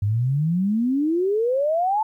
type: exponential sweep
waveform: sine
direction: up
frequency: 98 to 891 Hz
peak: -18 dBFS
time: 0.02-2.03 s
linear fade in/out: 5 ms
effects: 10-bit